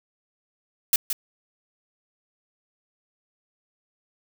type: noise with echo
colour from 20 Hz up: blue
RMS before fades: -18 dBFS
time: 0.93-0.96 s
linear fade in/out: 2 ms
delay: 170 ms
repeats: 1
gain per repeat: -8 dB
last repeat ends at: 1.13 s
effects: none